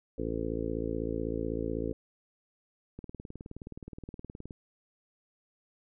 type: harmonic tone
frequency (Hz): 56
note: A1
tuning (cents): +31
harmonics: 1 / 2 / 3 / 4 / 5 / 6 / 7 / 8 / 9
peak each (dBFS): -39 / -41 / -42 / -42 / -37 / -39 / -41 / -37 / -41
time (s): 0.18-1.93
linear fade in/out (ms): 5
type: click train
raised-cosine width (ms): 3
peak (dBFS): -29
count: 30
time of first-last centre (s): 2.99-4.508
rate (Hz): 19.1
effects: none